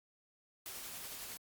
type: noise with tremolo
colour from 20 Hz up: white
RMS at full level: -45 dBFS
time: 0.66-1.37 s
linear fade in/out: 0 ms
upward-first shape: sine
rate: 11 Hz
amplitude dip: 25%
effects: Opus 48 kbps

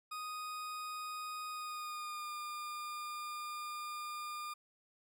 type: tone with pitch glide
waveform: 40% pulse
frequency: 1244.5 to 1207.7 Hz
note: D#6 to D6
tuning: 0 to +48 cents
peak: -40 dBFS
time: 0.11-4.54 s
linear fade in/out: 10 ms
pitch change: -52 cents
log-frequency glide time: 1.5-2.32 s
effects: none

